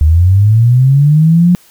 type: linear sweep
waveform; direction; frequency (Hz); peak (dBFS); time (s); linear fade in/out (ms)
sine; up; 73.42 to 180; -4; 0.01-1.55; 0
effects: white hiss -45 dBFS RMS until 1.7 s